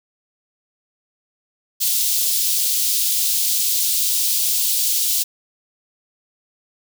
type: high-pass noise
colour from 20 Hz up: white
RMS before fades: -19 dBFS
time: 1.8-5.24 s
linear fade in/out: 20 ms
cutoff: 3400 Hz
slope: 24 dB/octave
effects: none